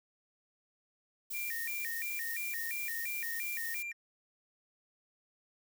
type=noise; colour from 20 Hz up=violet; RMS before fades=-40 dBFS; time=1.3-3.83 s; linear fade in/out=10 ms
type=tone with vibrato; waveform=triangle; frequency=2093 Hz; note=C7; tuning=in tune; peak=-36 dBFS; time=1.33-3.93 s; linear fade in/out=20 ms; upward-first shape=square; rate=2.9 Hz; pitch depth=220 cents each way
effects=none